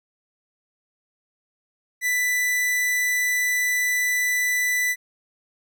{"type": "tone", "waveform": "45% pulse", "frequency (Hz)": 1985, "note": "B6", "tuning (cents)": 8, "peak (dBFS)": -20, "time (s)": [2.01, 4.96], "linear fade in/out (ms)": 50, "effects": []}